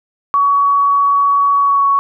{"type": "tone with pitch glide", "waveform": "sine", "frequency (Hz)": [1127, 1115.3], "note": ["C#6", "C#6"], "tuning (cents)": [28, 10], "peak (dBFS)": -9, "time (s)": [0.34, 1.99], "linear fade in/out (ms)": 0, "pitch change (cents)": -18, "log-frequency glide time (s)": [1.58, 1.87], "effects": []}